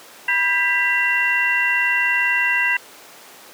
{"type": "tone cluster", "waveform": "sine", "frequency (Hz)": [978, 1595, 1980, 2741], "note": ["B5", "G6", "B6", "F7"], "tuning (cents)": [-17, 30, 4, -33], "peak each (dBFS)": [-27, -22, -19, -21], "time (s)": [0.28, 2.77], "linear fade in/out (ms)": 5, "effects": ["pink hiss -42 dBFS RMS until 3.53 s", "high-pass 400 Hz 12 dB/octave"]}